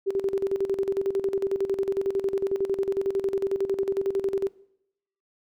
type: tone with tremolo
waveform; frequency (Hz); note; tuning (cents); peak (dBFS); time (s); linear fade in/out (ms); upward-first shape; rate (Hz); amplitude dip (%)
sine; 390.7; G4; -6; -21; 0.06-4.49; 20; square; 11; 75
effects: noise-tail reverb RT60 0.8 s tail -21 dB re dry